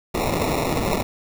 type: noise with sample-and-hold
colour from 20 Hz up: white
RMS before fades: -22 dBFS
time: 0.14-1.03 s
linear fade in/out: 10 ms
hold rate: 1575 Hz
effects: none